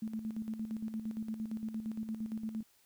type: tone with tremolo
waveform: sine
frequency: 220 Hz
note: A3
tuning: in tune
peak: -34 dBFS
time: 0.02-2.63 s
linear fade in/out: 5 ms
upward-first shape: square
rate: 8.7 Hz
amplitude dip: 60%
effects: white hiss -68 dBFS RMS until 2.85 s